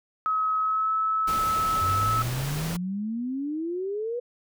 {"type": "tone with pitch glide", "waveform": "sine", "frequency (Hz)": [1279, 1300.6], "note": ["D#6", "E6"], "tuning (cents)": [47, -24], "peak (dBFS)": -22, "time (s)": [0.26, 2.22], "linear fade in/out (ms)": 0, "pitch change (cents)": 29, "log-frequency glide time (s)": [0.6, 0.92]}
{"type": "noise", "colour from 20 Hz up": "pink", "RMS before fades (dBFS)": -34, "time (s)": [1.27, 2.77], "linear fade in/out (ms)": 10}
{"type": "exponential sweep", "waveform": "sine", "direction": "up", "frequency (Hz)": [87, 493.9], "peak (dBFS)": -27, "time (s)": [1.81, 4.2], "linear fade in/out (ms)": 10}
{"effects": []}